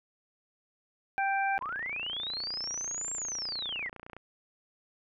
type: harmonic tone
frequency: 785 Hz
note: G5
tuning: 2 cents sharp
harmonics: 1 / 2 / 3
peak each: -28 / -32 / -36 dBFS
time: 1.18-1.58 s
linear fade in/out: 0 ms
type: click train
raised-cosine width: 0.5 ms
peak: -29 dBFS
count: 77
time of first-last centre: 1.59-4.166 s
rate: 29.5 Hz
type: linear two-way sweep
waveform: sine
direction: up then down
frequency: 958 to 7500 to 1835 Hz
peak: -33 dBFS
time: 1.61-3.89 s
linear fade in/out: 5 ms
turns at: 3.13 s
effects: none